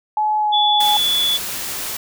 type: tone with pitch glide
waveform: sine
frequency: 853 to 837.4 Hz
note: G#5 to G#5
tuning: +46 to +14 cents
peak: -15 dBFS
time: 0.17-0.97 s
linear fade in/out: 2 ms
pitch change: -32 cents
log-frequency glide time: 0.38-0.54 s
type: tone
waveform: sine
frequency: 3437 Hz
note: A7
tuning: 41 cents flat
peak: -15 dBFS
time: 0.52-1.38 s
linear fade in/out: 20 ms
type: noise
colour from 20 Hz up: white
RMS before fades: -26 dBFS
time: 0.8-1.97 s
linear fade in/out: 5 ms
effects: none

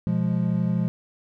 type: chord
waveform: triangle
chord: F diminished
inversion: second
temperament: equal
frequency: 123.47 / 174.61 / 207.7 Hz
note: Cb3 / F3 / Ab3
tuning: 0 / 0 / 0 cents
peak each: -25 / -21 / -25 dBFS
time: 0.07-0.88 s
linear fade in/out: 0 ms
effects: none

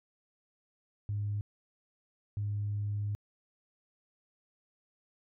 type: tone bursts at uneven times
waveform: sine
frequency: 103.1 Hz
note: G#2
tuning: 12 cents flat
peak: -30 dBFS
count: 2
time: 1.09-1.41 / 2.37-3.15 s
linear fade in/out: 0 ms
effects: tanh soft clip ceiling -26 dBFS

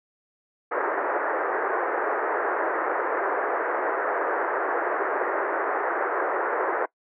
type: band-pass noise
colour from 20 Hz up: pink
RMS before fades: -26 dBFS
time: 0.71-6.86 s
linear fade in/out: 10 ms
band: 360 to 1800 Hz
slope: 48 dB/octave
effects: noise-tail reverb RT60 0.1 s tail -22 dB re dry

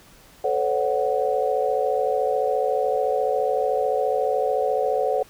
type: tone cluster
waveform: sine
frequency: 437.7 / 513 / 567 / 741 Hz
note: A4 / C5 / C#5 / F#5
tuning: -9 / -34 / +39 / +2 cents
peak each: -25 dBFS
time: 0.44-5.23 s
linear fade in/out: 5 ms
effects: pink hiss -51 dBFS RMS until 5.29 s

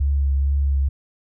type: tone with vibrato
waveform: sine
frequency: 69.5 Hz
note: C#2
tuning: 5 cents sharp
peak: -16 dBFS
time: 0-0.89 s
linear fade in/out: 10 ms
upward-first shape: triangle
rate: 2.2 Hz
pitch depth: 26 cents each way
effects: none

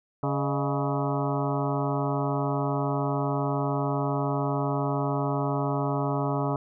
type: harmonic tone with a mistuned harmonic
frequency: 140 Hz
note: C#3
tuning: 18 cents sharp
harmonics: 1 / 2 / 3 / 4 / 5 / 6 / 7 / 8 / 9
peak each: -28 / -31 / -33 / -34 / -35 / -36 / -36 / -37 / -38 dBFS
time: 0.23-6.56 s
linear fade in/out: 2 ms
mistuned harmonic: 4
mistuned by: +140 cents
effects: none

